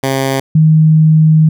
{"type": "tone pair in turn", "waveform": ["10% pulse", "sine"], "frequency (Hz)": [134.5, 156.96], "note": ["C3", "D#3"], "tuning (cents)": [48, 15], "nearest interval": "minor third", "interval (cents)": 267, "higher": "second", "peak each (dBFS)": -4, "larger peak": "neither", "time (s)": [[0.03, 0.4], [0.55, 1.49]], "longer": "second", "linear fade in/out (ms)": 5, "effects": []}